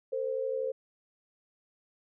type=tone pair together; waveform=sine; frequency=450.8 / 523 Hz; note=A4 / C5; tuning=+42 / -1 cents; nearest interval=minor third; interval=257 cents; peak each=-34 / -31 dBFS; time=0.12-0.72 s; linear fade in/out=10 ms; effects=none